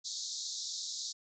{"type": "band-pass noise", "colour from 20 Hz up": "pink", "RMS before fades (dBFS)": -40, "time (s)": [0.04, 1.13], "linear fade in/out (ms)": 20, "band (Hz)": [3700, 7200], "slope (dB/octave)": 96, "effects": []}